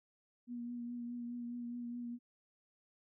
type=tone with vibrato; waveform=sine; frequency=240 Hz; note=B3; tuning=49 cents flat; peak=-40 dBFS; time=0.47-2.19 s; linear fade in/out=50 ms; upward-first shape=triangle; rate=4.8 Hz; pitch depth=25 cents each way; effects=none